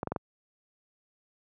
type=clicks; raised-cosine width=1 ms; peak=-17 dBFS; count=4; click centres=0.031 / 0.073 / 0.12 / 0.162 s; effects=high-pass 80 Hz 12 dB/octave